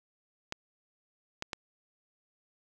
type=clicks; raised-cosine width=0.2 ms; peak=-17 dBFS; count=3; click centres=0.524 / 1.424 / 1.532 s; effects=none